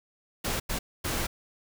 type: noise bursts at uneven times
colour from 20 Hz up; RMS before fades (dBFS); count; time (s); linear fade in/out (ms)
pink; -30; 3; 0.44-0.6 / 0.69-0.79 / 1.04-1.27; 10
effects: none